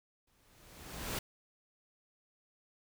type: noise with exponential growth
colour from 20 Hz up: pink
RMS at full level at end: -35 dBFS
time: 0.27-1.19 s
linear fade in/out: 5 ms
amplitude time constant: 200 ms
effects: none